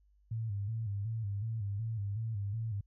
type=tone with vibrato; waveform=sine; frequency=106.4 Hz; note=G#2; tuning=42 cents sharp; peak=-33 dBFS; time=0.31-2.81 s; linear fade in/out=5 ms; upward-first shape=square; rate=2.7 Hz; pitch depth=100 cents each way; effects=added 50 Hz sine -64 dBFS peak until 2.86 s